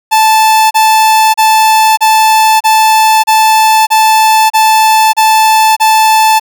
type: tone bursts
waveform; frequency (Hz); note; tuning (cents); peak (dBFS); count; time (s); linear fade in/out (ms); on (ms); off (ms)
45% pulse; 876; A5; -8; -4; 10; 0.11-6.398; 20; 600; 32
effects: none